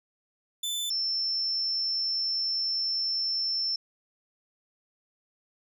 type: tone pair in turn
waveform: sawtooth / sine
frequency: 3520 / 5355 Hz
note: A7 / E8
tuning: 0 / +26 cents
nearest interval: perfect fifth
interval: 726 cents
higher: second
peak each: -26 dBFS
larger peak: neither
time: 0.63-0.9 / 0.9-3.76 s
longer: second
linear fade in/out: 5 ms
effects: none